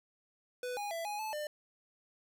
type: tone with pitch steps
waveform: square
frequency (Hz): 496.5 / 821 / 666 / 831 / 868 / 599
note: B4 / G#5 / E5 / G#5 / A5 / D5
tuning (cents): +9 / -20 / +18 / +1 / -24 / +34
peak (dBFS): -37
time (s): 0.63-1.47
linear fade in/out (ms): 2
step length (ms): 140
effects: none